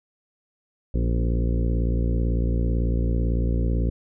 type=harmonic tone with a mistuned harmonic; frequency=58 Hz; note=A#1; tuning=8 cents flat; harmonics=1 / 2 / 3 / 4 / 5 / 6 / 7 / 8 / 9; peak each=-21 / -27 / -31 / -33 / -35 / -37 / -38 / -39 / -40 dBFS; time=0.94-3.9 s; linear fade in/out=5 ms; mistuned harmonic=4; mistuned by=+40 cents; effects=none